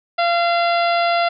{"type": "harmonic tone", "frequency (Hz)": 687, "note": "F5", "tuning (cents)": -29, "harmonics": [1, 2, 3, 4, 5, 6, 7], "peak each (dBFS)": [-16, -22, -26, -28, -30, -32, -33], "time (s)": [0.18, 1.29], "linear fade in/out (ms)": 10, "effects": []}